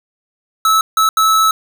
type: tone bursts at uneven times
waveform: square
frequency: 1304 Hz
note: E6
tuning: 19 cents flat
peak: -10 dBFS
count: 3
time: 0.65-0.81 / 0.97-1.09 / 1.17-1.51 s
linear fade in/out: 2 ms
effects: none